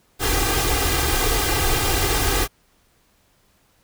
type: noise with comb filter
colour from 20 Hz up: pink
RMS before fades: -20 dBFS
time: 0.19-2.48 s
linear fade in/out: 50 ms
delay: 2.5 ms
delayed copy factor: +0.9
effects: pink hiss -61 dBFS RMS until 3.83 s